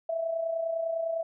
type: tone with amplitude modulation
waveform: sine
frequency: 659.3 Hz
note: E5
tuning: in tune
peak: -25 dBFS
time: 0.09-1.23 s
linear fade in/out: 5 ms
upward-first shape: sine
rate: 29.9 Hz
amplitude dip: 55%
effects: none